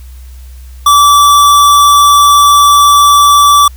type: tone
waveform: square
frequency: 1158 Hz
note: D6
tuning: 25 cents flat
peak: -3 dBFS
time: 0.86-3.68 s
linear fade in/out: 5 ms
effects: added 63 Hz sine -27 dBFS peak until 3.76 s + white hiss -44 dBFS RMS until 3.76 s